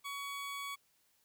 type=tone; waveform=20% pulse; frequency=1125 Hz; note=C#6; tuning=25 cents sharp; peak=-35 dBFS; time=0.04-0.76 s; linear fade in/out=20 ms; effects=white hiss -73 dBFS RMS until 1.24 s